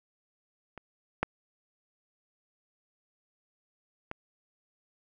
clicks, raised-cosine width 0.5 ms, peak -28 / -11 / -21 dBFS, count 3, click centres 0.777 / 1.23 / 4.114 s, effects none

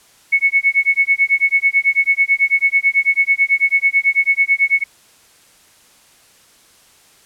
sine tone with tremolo, 2207 Hz, C#7, 8 cents flat, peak -8 dBFS, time 0.32-4.84 s, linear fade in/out 10 ms, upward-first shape sine, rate 9.1 Hz, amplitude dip 100%, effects white hiss -50 dBFS RMS until 7.25 s + low-pass 11000 Hz 12 dB/octave

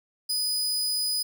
sawtooth tone, 4978 Hz, D#8, in tune, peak -22 dBFS, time 0.29-1.23 s, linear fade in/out 10 ms, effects none

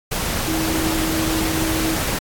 sine tone in noise, 320.2 Hz, D#4, 50 cents sharp, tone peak -21 dBFS, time 0.47-1.96 s, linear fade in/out 10 ms, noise pink, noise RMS -23 dBFS, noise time 0.11-2.19 s, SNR -1 dB, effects AAC 64 kbps

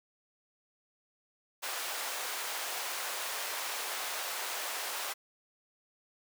pink high-pass noise, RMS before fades -37 dBFS, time 1.62-5.14 s, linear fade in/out 20 ms, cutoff 650 Hz, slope 12 dB/octave, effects high-pass 400 Hz 12 dB/octave

